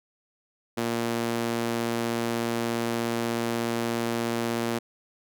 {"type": "tone with high-pass filter", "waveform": "sawtooth", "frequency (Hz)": 116.7, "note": "A#2", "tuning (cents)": 2, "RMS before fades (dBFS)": -28, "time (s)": [0.77, 4.79], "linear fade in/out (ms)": 10, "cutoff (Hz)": 260, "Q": 1.2, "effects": []}